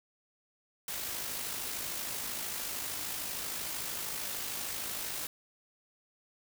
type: noise with amplitude modulation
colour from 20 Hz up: white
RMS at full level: -36 dBFS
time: 0.88-5.27 s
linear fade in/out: 2 ms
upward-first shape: sine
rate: 53.1 Hz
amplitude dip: 35%
effects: none